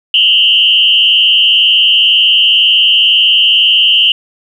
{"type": "tone with frequency modulation", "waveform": "sine", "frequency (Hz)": 2960, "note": "F#7", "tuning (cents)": 0, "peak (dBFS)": -5, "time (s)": [0.14, 4.12], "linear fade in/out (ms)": 2, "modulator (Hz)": 102, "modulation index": 1.8, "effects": ["7-bit"]}